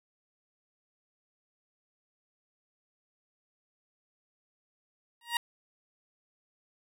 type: tone with exponential growth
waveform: 15% pulse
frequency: 944 Hz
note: A#5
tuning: 22 cents sharp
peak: -17 dBFS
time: 5.21-5.37 s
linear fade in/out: 2 ms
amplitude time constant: 33 ms
effects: none